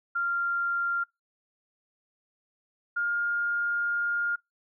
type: tone pair in turn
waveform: sine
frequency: 1390 / 1412.7 Hz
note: F6 / F6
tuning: -9 / +19 cents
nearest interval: unison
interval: 28 cents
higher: second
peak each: -25 / -25 dBFS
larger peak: neither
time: 0.15-1.04 / 2.96-4.36 s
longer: second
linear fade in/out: 10 ms
effects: noise-tail reverb RT60 0.2 s tail -26 dB re dry